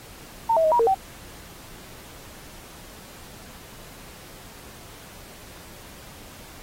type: tone with pitch steps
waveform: sine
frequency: 909 / 649 / 628 / 956 / 459.1 / 769 Hz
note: A#5 / E5 / D#5 / A#5 / A#4 / G5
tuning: -44 / -27 / +16 / +43 / -26 / -33 cents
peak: -16 dBFS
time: 0.49-0.946 s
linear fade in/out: 10 ms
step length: 76 ms
effects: pink hiss -45 dBFS RMS until 6.62 s + AAC 48 kbps